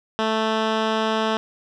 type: tone with low-pass filter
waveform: 10% pulse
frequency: 220 Hz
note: A3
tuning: in tune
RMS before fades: -22 dBFS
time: 0.19-1.37 s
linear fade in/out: 0 ms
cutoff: 3600 Hz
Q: 1.1
effects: none